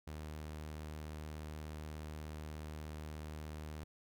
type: tone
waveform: sawtooth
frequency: 76.7 Hz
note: D#2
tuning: 24 cents flat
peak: -40 dBFS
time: 0.07-3.84 s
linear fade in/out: 5 ms
effects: none